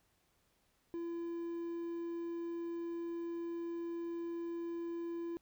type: tone with quantisation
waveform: triangle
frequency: 338.4 Hz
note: E4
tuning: 45 cents sharp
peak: -36 dBFS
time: 0.94-5.37 s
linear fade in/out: 0 ms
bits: 11
effects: pink hiss -75 dBFS RMS until 5.41 s